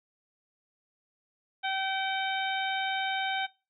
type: harmonic tone with a mistuned harmonic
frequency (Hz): 770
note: G5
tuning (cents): -31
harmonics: 1 / 2 / 3 / 4 / 5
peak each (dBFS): -31 / -34 / -36 / -37 / -38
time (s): 1.63-3.47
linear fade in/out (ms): 20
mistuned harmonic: 5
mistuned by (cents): -67
effects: noise-tail reverb RT60 0.3 s tail -21 dB re dry